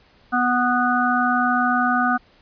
harmonic tone, 246.8 Hz, B3, 1 cent flat, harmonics 1 / 3 / 5 / 6, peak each -22 / -22 / -22 / -22 dBFS, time 0.32-2.18 s, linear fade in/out 20 ms, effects pink hiss -55 dBFS RMS until 2.41 s + resampled to 11025 Hz

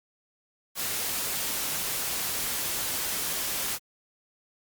white noise, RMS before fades -30 dBFS, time 0.75-3.79 s, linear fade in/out 50 ms, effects Opus 48 kbps

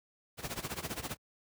pink noise with tremolo, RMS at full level -36 dBFS, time 0.37-1.17 s, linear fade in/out 50 ms, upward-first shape sine, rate 15 Hz, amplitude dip 85%, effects high-pass 60 Hz 12 dB/octave

